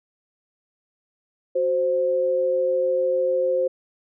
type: tone pair together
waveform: sine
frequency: 370 / 523.3 Hz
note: F#4 / C5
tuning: 0 / 0 cents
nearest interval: tritone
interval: 600 cents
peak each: -27 / -19 dBFS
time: 1.55-3.68 s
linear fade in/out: 10 ms
effects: none